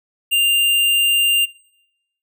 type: tone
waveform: square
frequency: 2794 Hz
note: F7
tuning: in tune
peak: -14 dBFS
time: 0.31-1.46 s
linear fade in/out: 20 ms
effects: noise-tail reverb RT60 0.9 s tail -23 dB re dry